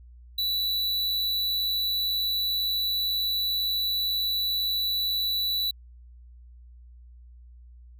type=tone; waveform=square; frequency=3951 Hz; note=B7; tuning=in tune; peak=-25 dBFS; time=0.38-5.71 s; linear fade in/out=5 ms; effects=added 60 Hz sine -46 dBFS peak until 7.99 s